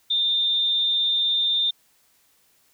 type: tone with amplitude modulation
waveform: sine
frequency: 3608 Hz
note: A7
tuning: 43 cents sharp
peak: -17 dBFS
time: 0.1-1.71 s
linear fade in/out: 10 ms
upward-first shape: sine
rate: 243 Hz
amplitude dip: 40%
effects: white hiss -62 dBFS RMS until 2.73 s